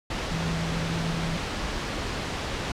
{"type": "tone in noise", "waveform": "sine", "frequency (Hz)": 164.81, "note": "E3", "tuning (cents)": 0, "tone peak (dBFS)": -28, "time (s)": [0.31, 1.37], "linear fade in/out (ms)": 5, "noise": "pink", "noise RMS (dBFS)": -30, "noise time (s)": [0.1, 2.72], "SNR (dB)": -1, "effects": ["low-pass 5000 Hz 12 dB/octave"]}